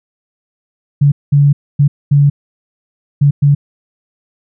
sine tone bursts at uneven times, 143 Hz, D3, 46 cents flat, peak -5 dBFS, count 6, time 1.01-1.12 / 1.32-1.53 / 1.79-1.88 / 2.11-2.3 / 3.21-3.31 / 3.42-3.55 s, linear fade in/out 10 ms, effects none

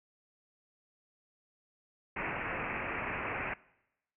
white low-pass noise, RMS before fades -37 dBFS, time 2.16-3.54 s, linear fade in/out 5 ms, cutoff 2600 Hz, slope 96 dB/octave, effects noise-tail reverb RT60 0.9 s tail -22 dB re dry

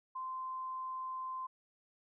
sine tone, 1038 Hz, C6, 14 cents flat, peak -38 dBFS, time 0.15-1.47 s, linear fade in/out 10 ms, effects none

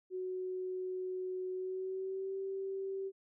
sine tone with pitch glide, 370 to 387.1 Hz, F#4 to G4, 0 to -22 cents, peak -36 dBFS, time 0.1-3.12 s, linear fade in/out 50 ms, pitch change +78 cents, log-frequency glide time 1.52-2.37 s, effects none

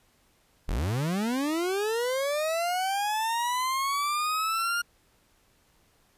40% pulse linear sweep, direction up, 31.63 to 1421 Hz, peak -25 dBFS, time 0.68-4.82 s, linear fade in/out 10 ms, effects pink hiss -65 dBFS RMS until 6.17 s + resampled to 32000 Hz

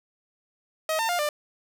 sawtooth tone with pitch steps, 632 / 903 / 704 / 595 Hz, D#5 / A5 / F5 / D5, +27 / +45 / +14 / +22 cents, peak -20 dBFS, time 0.89-1.29 s, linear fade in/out 2 ms, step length 100 ms, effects none

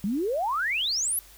sine exponential sweep, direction up, 185 to 12000 Hz, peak -24 dBFS, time 0.04-1.19 s, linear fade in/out 0 ms, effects added 49 Hz sine -54 dBFS peak until 1.37 s + white hiss -52 dBFS RMS until 1.37 s

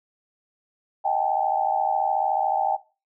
sine tone cluster, 628 / 740 / 794 / 873 Hz, D#5 / F#5 / G5 / A5, +16 / 0 / +22 / -14 cents, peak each -31 / -27 / -22 / -27 dBFS, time 1.04-2.77 s, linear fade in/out 20 ms, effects noise-tail reverb RT60 0.3 s tail -18 dB re dry

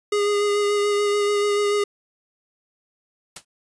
square tone with vibrato, 410.8 Hz, G#4, 19 cents flat, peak -19 dBFS, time 0.12-1.84 s, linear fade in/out 5 ms, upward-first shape sine, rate 6.9 Hz, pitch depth 16 cents each way
white noise with exponential decay, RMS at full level -29 dBFS, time 3.36-3.45 s, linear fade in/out 5 ms, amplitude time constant 18 ms
effects resampled to 22050 Hz

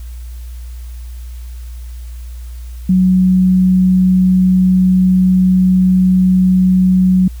sine tone, 185 Hz, F#3, in tune, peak -7 dBFS, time 2.89-7.28 s, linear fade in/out 5 ms, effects added 60 Hz sine -25 dBFS peak until 7.4 s + white hiss -46 dBFS RMS until 7.4 s

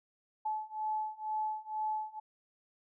sine beating tone pair, 861 / 863.1 Hz, A5 / A5, -38 / -34 cents, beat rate 2.1 Hz, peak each -37 / -36 dBFS, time 0.45-2.2 s, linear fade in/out 10 ms, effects none

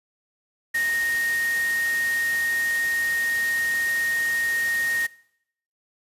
sine tone in noise, 1857 Hz, A#6, 7 cents flat, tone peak -21 dBFS, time 0.74-5.07 s, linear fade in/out 10 ms, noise white, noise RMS -34 dBFS, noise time 0.74-5.07 s, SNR +10 dB, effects noise-tail reverb RT60 0.7 s tail -21 dB re dry + resampled to 32000 Hz

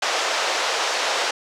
pink band-pass noise, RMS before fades -23 dBFS, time 0.02-1.31 s, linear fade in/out 5 ms, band 500 to 6500 Hz, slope 24 dB/octave, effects none

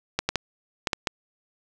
clicks, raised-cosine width 0.2 ms, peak -6 dBFS, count 6, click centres 0.19 / 0.29 / 0.357 / 0.872 / 0.932 / 1.072 s, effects none

